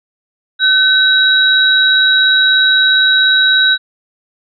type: tone pair together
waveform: sine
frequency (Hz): 1522 / 3861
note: F#6 / B7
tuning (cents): +48 / -40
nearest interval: octave + major third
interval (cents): 1612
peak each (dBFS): -10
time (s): 0.59-3.78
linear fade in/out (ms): 50
effects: none